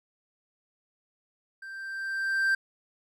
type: tone with level ramp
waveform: triangle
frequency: 1571 Hz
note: G6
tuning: 3 cents sharp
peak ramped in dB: -38 to -19 dBFS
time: 1.62-2.55 s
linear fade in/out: 5 ms
effects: none